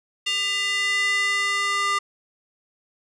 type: tone with high-pass filter sweep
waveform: square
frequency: 400.7 Hz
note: G4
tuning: 38 cents sharp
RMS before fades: -23 dBFS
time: 0.26-1.99 s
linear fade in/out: 10 ms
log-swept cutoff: 2700 to 1400 Hz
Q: 3.6
effects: resampled to 22050 Hz